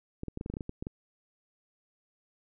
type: clicks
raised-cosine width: 3 ms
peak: -23 dBFS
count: 12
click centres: 0.234 / 0.283 / 0.374 / 0.411 / 0.461 / 0.5 / 0.539 / 0.569 / 0.608 / 0.694 / 0.825 / 0.869 s
effects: none